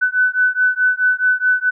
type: beating tone pair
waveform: sine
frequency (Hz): 1499 / 1503.7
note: F#6 / F#6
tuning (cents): +22 / +28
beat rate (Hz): 4.7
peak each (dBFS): -16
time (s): 0.01-1.71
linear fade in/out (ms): 20
effects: none